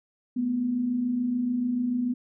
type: tone pair together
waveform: sine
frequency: 220 / 246.9 Hz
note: A3 / B3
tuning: 0 / 0 cents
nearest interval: major second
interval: 200 cents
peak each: -34 / -24 dBFS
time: 0.36-2.14 s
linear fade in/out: 10 ms
effects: none